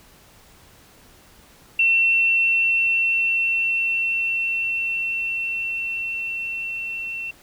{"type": "tone with level ramp", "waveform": "sine", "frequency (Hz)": 2703, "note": "E7", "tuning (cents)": 43, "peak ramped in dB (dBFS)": [-14, -27], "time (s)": [1.79, 7.31], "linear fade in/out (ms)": 5, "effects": ["pink hiss -51 dBFS RMS until 7.42 s"]}